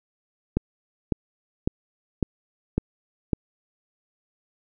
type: click train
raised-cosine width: 3 ms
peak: -8 dBFS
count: 6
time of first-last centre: 0.57-3.332 s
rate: 1.81 Hz
effects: none